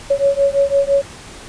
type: beating tone pair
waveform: sine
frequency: 554.4 / 560.3 Hz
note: C#5 / C#5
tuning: 0 / +18 cents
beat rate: 5.9 Hz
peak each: -15 dBFS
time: 0.1-1.02 s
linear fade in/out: 10 ms
effects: pink hiss -36 dBFS RMS until 1.48 s + resampled to 22050 Hz